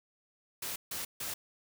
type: noise bursts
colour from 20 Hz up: white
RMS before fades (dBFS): -38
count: 3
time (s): 0.62-1.34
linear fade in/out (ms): 5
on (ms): 140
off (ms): 150
effects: none